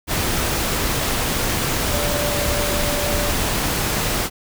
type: tone in noise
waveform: sine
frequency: 584 Hz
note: D5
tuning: 10 cents flat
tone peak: -25 dBFS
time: 1.89-3.34 s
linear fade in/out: 50 ms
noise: pink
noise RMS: -21 dBFS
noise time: 0.07-4.3 s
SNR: -7 dB
effects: none